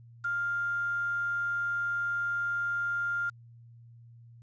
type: tone with quantisation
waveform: sine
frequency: 1400 Hz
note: F6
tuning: 4 cents sharp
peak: -28 dBFS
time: 0.24-3.3 s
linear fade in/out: 10 ms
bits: 8
effects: added 117 Hz sine -50 dBFS peak until 4.42 s + resampled to 16000 Hz